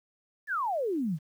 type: exponential sweep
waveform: sine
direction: down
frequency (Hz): 1816 to 141.2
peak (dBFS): -27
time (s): 0.47-1.19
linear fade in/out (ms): 50
effects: 10-bit